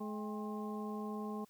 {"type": "harmonic tone with a mistuned harmonic", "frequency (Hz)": 212.5, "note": "G#3", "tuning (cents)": 40, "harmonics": [1, 2, 3, 4, 5], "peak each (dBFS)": [-40, -45, -54, -49, -48], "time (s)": [0, 1.45], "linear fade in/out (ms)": 10, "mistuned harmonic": 4, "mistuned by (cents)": -96, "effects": ["white hiss -69 dBFS RMS until 1.49 s"]}